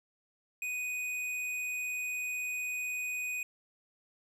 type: tone with hard clipping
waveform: triangle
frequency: 2489 Hz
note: D#7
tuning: in tune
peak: -35 dBFS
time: 0.62-3.43 s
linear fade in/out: 2 ms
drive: 14 dB
effects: none